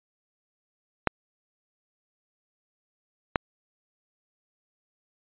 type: clicks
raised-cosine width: 0.5 ms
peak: -5 dBFS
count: 2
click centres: 1.073 / 3.358 s
effects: resampled to 8000 Hz